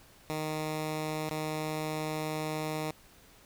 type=tone with dropouts; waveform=10% pulse; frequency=155.1 Hz; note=D#3; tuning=5 cents flat; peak=-24 dBFS; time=0.3-2.91 s; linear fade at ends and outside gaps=0 ms; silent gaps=1.293-1.312 s; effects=pink hiss -58 dBFS RMS until 3.45 s